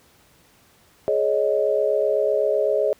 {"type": "chord", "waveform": "sine", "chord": "Ab suspended fourth", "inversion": "none", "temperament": "equal with one note detuned", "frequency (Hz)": [420.6, 554.4, 622.3], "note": ["Ab4", "Db5", "Eb5"], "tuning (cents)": [22, 0, 0], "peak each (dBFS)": -22, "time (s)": [1.08, 2.93], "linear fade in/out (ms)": 0, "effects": ["pink hiss -56 dBFS RMS until 2.99 s", "high-pass 60 Hz 12 dB/octave"]}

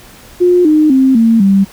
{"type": "tone with pitch steps", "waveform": "sine", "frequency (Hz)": [356.8, 307, 264.2, 227.4, 195.67], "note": ["F4", "D#4", "C4", "A#3", "G3"], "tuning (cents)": [37, -23, 17, -43, -3], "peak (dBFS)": -5, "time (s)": [0.4, 1.65], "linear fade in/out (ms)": 20, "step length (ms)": 250, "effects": ["pink hiss -38 dBFS RMS until 1.72 s"]}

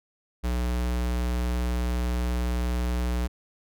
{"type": "tone", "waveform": "square", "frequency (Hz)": 60.7, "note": "B1", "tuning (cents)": -29, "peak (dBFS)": -25, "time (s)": [0.43, 3.28], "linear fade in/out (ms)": 20, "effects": []}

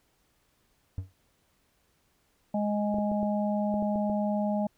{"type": "tone with exponential decay", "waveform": "triangle", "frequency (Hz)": 93.9, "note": "F#2", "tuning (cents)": 26, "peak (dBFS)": -25, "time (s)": [0.98, 1.13], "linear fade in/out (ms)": 0, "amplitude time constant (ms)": 31}
{"type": "harmonic tone", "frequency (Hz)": 207.7, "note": "G#3", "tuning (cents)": 0, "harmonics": [1, 3, 4], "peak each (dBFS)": [-27, -31, -35], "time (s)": [2.54, 4.67], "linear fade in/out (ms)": 5}
{"type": "clicks", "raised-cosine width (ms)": 2, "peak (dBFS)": -26, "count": 8, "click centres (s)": [2.943, 2.985, 3.116, 3.23, 3.741, 3.825, 3.958, 4.098]}
{"effects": ["pink hiss -70 dBFS RMS until 4.77 s"]}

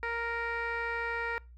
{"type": "tone with low-pass filter", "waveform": "15% pulse", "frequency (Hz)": 466.2, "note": "A#4", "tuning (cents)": 0, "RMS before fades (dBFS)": -34, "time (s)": [0.03, 1.38], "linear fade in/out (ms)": 0, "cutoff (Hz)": 2200, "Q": 2.5, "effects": ["noise-tail reverb RT60 0.3 s tail -25 dB re dry", "added 60 Hz sine -49 dBFS peak until 1.57 s"]}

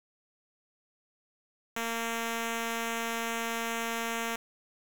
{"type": "tone", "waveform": "5% pulse", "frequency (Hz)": 229.7, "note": "A#3", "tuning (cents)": -25, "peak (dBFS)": -20, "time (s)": [1.76, 4.36], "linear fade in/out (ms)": 5, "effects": ["8-bit"]}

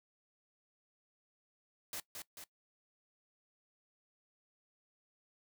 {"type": "noise with echo", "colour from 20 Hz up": "white", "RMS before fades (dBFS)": -42, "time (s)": [1.93, 2], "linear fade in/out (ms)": 2, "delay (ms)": 220, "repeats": 2, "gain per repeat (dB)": -4, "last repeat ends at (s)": 2.44, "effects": ["noise-tail reverb RT60 0.1 s tail -19 dB re dry"]}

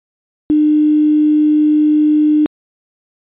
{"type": "tone with quantisation", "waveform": "sine", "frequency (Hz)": 302.4, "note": "D#4", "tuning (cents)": -49, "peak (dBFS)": -8, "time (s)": [0.5, 2.46], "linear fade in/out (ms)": 0, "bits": 6, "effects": ["resampled to 8000 Hz"]}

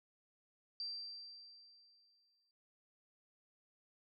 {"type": "tone with exponential decay", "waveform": "sine", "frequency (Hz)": 4699, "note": "D8", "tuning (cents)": 0, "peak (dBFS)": -39, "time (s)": [0.8, 2.51], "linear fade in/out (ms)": 1, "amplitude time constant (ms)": 370, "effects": []}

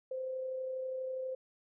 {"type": "tone with amplitude modulation", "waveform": "sine", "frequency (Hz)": 519, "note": "C5", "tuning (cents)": -14, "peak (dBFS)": -34, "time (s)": [0.11, 1.35], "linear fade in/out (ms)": 5, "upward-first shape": "sine", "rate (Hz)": 32.3, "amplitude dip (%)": 30, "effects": []}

